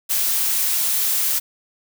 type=noise; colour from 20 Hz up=blue; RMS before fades=-20 dBFS; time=0.09-1.4 s; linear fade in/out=20 ms; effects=none